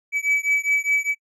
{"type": "beating tone pair", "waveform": "triangle", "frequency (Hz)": [2288, 2292.9], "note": ["D7", "D7"], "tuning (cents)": [-46, -42], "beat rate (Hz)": 4.9, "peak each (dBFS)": -20, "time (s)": [0.12, 1.15], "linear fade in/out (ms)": 50, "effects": ["noise-tail reverb RT60 0.1 s tail -23 dB re dry", "resampled to 32000 Hz"]}